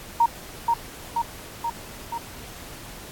sine tone with echo, 932.3 Hz, A#5, in tune, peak -14 dBFS, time 0.2-0.26 s, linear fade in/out 5 ms, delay 480 ms, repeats 4, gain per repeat -3 dB, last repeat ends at 2.18 s, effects pink hiss -41 dBFS RMS until 3.11 s + AAC 64 kbps

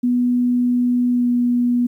sine tone with pitch glide, 245.5 to 243.1 Hz, B3 to B3, -10 to -27 cents, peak -14 dBFS, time 0.03-1.87 s, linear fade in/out 10 ms, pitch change -17 cents, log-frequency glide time 1.11-1.28 s, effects 9-bit

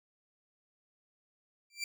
20% pulse tone with exponential growth, 2349 Hz, D7, in tune, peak -26 dBFS, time 1.7-1.84 s, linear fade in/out 2 ms, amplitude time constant 30 ms, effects none

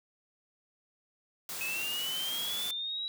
white high-pass noise, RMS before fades -39 dBFS, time 1.49-2.71 s, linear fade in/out 2 ms, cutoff 100 Hz, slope 96 dB/octave
sine linear sweep, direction up, 2562 to 3900 Hz, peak -33 dBFS, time 1.61-3.08 s, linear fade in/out 0 ms
effects none

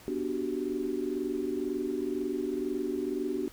sine chord, G major seventh, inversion first, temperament equal, 246.9 / 293.7 / 370 / 392 Hz, B3 / D4 / F#4 / G4, 0 / 0 / 0 / 0 cents, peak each -37 / -34 / -33 / -37 dBFS, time 0.08-3.48 s, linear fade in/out 0 ms, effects pink hiss -53 dBFS RMS until 3.52 s

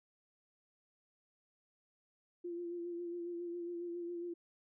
sine tone with vibrato, 345.9 Hz, F4, 17 cents flat, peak -39 dBFS, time 2.44-4.34 s, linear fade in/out 10 ms, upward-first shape sine, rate 7.3 Hz, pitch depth 29 cents each way, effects none

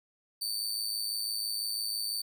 sawtooth tone with amplitude modulation, 4564 Hz, C#8, 50 cents sharp, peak -26 dBFS, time 0.41-2.22 s, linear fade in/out 10 ms, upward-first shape sine, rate 106 Hz, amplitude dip 60%, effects 11-bit

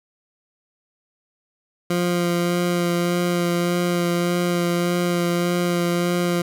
20% pulse tone with vibrato, 174.61 Hz, F3, in tune, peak -14 dBFS, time 1.9-6.42 s, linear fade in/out 5 ms, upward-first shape sine, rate 1.7 Hz, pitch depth 14 cents each way, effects none

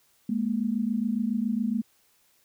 sine tone pair together, 210 / 237.2 Hz, G#3 / A#3, +19 / +30 cents, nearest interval major second, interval 211 cents, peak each -27 dBFS, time 0.29-1.82 s, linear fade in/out 5 ms, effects white hiss -65 dBFS RMS until 2.44 s

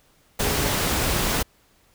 sine tone in noise, 415.3 Hz, G#4, in tune, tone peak -31 dBFS, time 0.41-0.7 s, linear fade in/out 10 ms, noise pink, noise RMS -23 dBFS, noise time 0.39-1.43 s, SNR -11 dB, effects pink hiss -60 dBFS RMS until 1.94 s

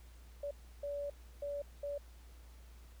sine tone bursts at uneven times, 573 Hz, D5, 43 cents flat, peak -37 dBFS, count 4, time 0.43-0.51 / 0.83-1.1 / 1.42-1.62 / 1.83-1.98 s, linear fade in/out 5 ms, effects added 59 Hz sine -53 dBFS peak until 3 s + pink hiss -65 dBFS RMS until 3 s

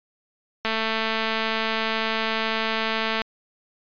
click train, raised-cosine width 0.3 ms, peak -9 dBFS, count 571, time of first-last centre 0.65-3.218 s, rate 222 Hz, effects resampled to 11025 Hz

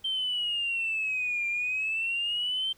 sine exponential two-way sweep, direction down then up, 3136 to 2378 to 3136 Hz, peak -26 dBFS, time 0.04-2.73 s, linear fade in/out 10 ms, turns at 1.47 s, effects tanh soft clip ceiling -22 dBFS + pink hiss -61 dBFS RMS until 2.77 s

